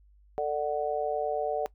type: harmonic tone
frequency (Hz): 148.4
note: D3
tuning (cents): +18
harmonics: 3 / 4 / 5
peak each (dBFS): -31 / -31 / -31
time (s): 0.38-1.66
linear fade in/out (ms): 0
effects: noise-tail reverb RT60 0.1 s tail -20 dB re dry + added 50 Hz sine -56 dBFS peak until 1.74 s